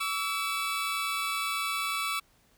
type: tone pair together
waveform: 20% pulse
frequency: 1139.9 / 1318.5 Hz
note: C#6 / E6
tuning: +48 / 0 cents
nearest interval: minor third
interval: 252 cents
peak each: -27 dBFS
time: 0-2.2 s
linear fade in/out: 10 ms
effects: pink hiss -65 dBFS RMS until 2.57 s